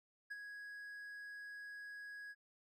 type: tone with ADSR envelope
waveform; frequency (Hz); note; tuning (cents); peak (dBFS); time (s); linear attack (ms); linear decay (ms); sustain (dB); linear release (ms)
triangle; 1661.2; G#6; 0; -40; 0.3-2.35; 15; 34; -6; 42
effects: none